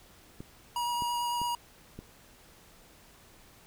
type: clicks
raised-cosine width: 3 ms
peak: -28 dBFS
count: 4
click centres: 0.405 / 1.022 / 1.416 / 1.99 s
type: tone with vibrato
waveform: square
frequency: 958 Hz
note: A#5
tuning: 47 cents sharp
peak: -30 dBFS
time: 0.76-1.55 s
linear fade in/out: 2 ms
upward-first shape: sine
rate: 9 Hz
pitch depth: 10 cents each way
effects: pink hiss -57 dBFS RMS until 3.66 s